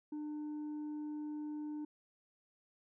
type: tone with tanh clipping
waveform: sine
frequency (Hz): 300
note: D4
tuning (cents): +37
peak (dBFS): -40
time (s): 0.12-1.85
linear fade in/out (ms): 5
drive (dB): 3
effects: none